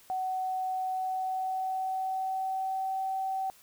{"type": "tone with pitch glide", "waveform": "sine", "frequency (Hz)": [750, 766.2], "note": ["F#5", "G5"], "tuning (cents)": [23, -40], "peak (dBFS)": -29, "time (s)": [0.1, 3.5], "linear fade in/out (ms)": 0, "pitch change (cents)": 37, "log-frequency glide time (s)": [0.89, 3.01], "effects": ["white hiss -58 dBFS RMS until 3.62 s"]}